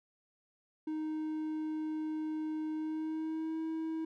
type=tone with pitch glide; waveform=triangle; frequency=311.1 to 321 Hz; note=D#4 to E4; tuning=0 to -46 cents; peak=-32 dBFS; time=0.87-4.05 s; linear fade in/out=5 ms; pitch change=+54 cents; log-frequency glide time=2.74-3.61 s; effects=none